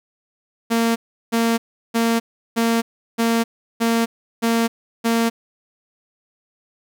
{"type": "tone bursts", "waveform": "sawtooth", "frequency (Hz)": 229.9, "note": "A#3", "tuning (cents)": -24, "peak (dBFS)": -12, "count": 8, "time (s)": [0.7, 5.3], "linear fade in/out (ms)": 20, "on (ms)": 260, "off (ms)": 360, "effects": []}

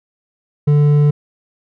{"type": "tone with hard clipping", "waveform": "triangle", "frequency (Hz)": 146.83, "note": "D3", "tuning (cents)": 0, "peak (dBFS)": -10, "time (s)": [0.67, 1.11], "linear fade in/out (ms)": 10, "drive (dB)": 9, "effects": []}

